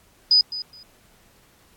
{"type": "tone with echo", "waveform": "sine", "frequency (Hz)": 4978, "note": "D#8", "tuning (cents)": 0, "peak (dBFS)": -12, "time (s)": [0.31, 0.41], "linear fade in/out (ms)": 2, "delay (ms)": 210, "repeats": 2, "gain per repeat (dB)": -15, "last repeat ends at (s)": 0.83, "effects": ["pink hiss -57 dBFS RMS until 1.76 s", "AAC 64 kbps"]}